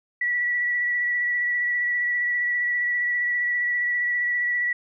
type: tone with vibrato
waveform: sine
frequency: 1946 Hz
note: B6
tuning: 26 cents flat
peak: -21 dBFS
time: 0.21-4.73 s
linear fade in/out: 5 ms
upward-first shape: sine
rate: 15 Hz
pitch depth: 16 cents each way
effects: none